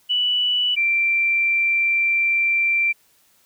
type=tone pair in turn; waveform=sine; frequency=2960 / 2354 Hz; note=F#7 / D7; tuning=0 / +3 cents; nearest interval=major third; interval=397 cents; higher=first; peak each=-17 / -16 dBFS; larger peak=second; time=0.09-0.76 / 0.76-2.93 s; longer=second; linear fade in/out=20 ms; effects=white hiss -59 dBFS RMS until 3.45 s